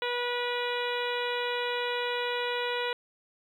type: harmonic tone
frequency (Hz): 486.5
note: B4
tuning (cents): -26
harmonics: 1 / 2 / 3 / 4 / 5 / 6 / 7 / 8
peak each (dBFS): -32 / -35 / -37 / -38 / -39 / -40 / -40 / -41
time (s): 0.02-2.93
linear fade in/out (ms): 2
effects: 10-bit